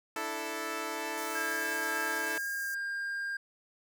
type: chord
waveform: 10% pulse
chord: D suspended second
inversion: none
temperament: equal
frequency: 293.7 / 329.6 / 440 Hz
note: D4 / E4 / A4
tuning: 0 / 0 / 0 cents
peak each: -34 / -30 / -29 dBFS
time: 0.16-2.38 s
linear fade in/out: 2 ms
type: high-pass noise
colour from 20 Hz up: pink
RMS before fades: -45 dBFS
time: 1.17-2.75 s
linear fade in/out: 10 ms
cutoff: 5700 Hz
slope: 96 dB/octave
type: tone with pitch glide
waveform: triangle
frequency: 1619 to 1605 Hz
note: G#6 to G6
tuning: -45 to +40 cents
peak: -31 dBFS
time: 1.35-3.37 s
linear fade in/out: 5 ms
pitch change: -15 cents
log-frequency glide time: 2.52-2.75 s
effects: none